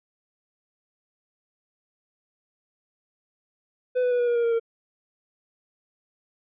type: tone with pitch steps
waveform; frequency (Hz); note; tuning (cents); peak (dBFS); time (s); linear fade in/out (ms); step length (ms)
triangle; 502 / 495.7 / 489.4 / 483.2 / 477.1 / 471.1 / 465.1 / 459.3; B4 / B4 / B4 / B4 / A#4 / A#4 / A#4 / A#4; +28 / +6 / -16 / -38 / +40 / +18 / -4 / -26; -18; 3.95-4.598; 20; 81
effects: resampled to 8000 Hz